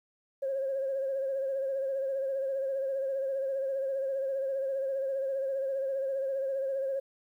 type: tone with vibrato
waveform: sine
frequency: 540 Hz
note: C#5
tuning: 45 cents flat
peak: -28 dBFS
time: 0.42-7 s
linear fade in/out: 10 ms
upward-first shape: sine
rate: 15 Hz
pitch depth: 42 cents each way
effects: tanh soft clip ceiling -24 dBFS + 11-bit